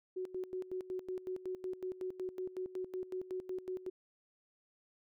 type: tone with tremolo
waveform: sine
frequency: 370 Hz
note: F#4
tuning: in tune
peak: -36 dBFS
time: 0.16-3.9 s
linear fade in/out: 10 ms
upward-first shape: square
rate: 5.4 Hz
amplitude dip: 80%
effects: none